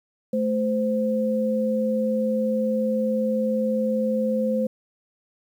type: tone pair together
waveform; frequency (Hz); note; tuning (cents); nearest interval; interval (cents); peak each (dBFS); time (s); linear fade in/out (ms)
sine; 218.2 / 518; A3 / C5; -14 / -17; octave + minor third; 1497; -23; 0.33-4.67; 5
effects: 9-bit